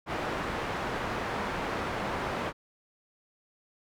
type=low-pass noise; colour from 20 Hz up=white; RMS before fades=-33 dBFS; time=0.06-2.53 s; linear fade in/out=50 ms; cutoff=1300 Hz; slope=12 dB/octave; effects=none